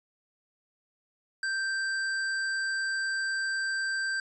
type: tone with tanh clipping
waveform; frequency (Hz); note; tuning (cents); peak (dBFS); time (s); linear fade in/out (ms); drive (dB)
sine; 1568; G6; 0; -30; 1.43-4.2; 2; 18
effects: resampled to 22050 Hz